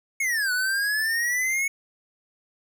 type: exponential two-way sweep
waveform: square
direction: down then up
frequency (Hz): 2217 to 1466 to 2217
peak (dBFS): -23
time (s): 0.2-1.68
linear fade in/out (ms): 5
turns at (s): 0.52
effects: none

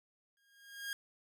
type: tone with exponential growth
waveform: sawtooth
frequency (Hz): 1625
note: G#6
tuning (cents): -38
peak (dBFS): -32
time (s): 0.37-0.93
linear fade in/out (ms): 1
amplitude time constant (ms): 120
effects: none

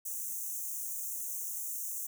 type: high-pass noise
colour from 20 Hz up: white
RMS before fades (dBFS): -38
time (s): 0.05-2.07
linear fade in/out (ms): 10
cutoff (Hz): 6000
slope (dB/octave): 96
effects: none

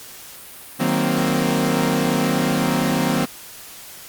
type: chord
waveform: sawtooth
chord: C half-diminished seventh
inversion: first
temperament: equal with one note detuned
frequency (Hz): 155.56 / 187.15 / 233.1 / 261.6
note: Eb3 / Gb3 / Bb3 / C4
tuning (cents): 0 / +20 / 0 / 0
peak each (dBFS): -20 / -20 / -19 / -18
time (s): 0.79-3.26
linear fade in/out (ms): 20
effects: white hiss -39 dBFS RMS until 4.08 s + Opus 48 kbps

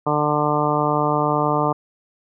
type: harmonic tone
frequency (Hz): 149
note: D3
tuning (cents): +25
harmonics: 1 / 2 / 3 / 4 / 5 / 6 / 7 / 8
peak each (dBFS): -25 / -25 / -25 / -25 / -25 / -25 / -25 / -25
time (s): 0.06-1.73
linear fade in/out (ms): 10
effects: none

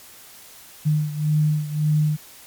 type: beating tone pair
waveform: sine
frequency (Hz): 151.4 / 153.2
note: D#3 / D#3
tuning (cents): -47 / -27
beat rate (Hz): 1.8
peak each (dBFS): -19 / -23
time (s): 0.85-2.17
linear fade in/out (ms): 20
effects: white hiss -45 dBFS RMS until 2.46 s + MP3 96 kbps

